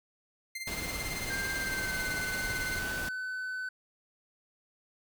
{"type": "tone with tremolo", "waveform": "sawtooth", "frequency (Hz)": 2093, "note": "C7", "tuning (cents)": 0, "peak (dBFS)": -31, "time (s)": [0.55, 2.79], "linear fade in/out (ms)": 5, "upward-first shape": "sine", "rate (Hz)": 18, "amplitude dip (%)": 70}
{"type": "noise", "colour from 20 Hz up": "pink", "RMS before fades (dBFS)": -38, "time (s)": [0.67, 3.09], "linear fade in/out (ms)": 5}
{"type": "tone with pitch glide", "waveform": "triangle", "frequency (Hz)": [1582, 1509.7], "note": ["G6", "F#6"], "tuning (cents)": [15, 34], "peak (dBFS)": -32, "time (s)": [1.3, 3.69], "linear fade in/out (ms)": 5, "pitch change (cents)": -81, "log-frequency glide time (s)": [1.56, 2.08]}
{"effects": []}